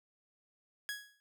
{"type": "tone with exponential decay", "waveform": "sawtooth", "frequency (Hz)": 1665, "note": "G#6", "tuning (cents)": 4, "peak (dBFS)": -31, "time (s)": [0.89, 1.2], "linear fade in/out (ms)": 0, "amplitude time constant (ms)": 66, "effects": []}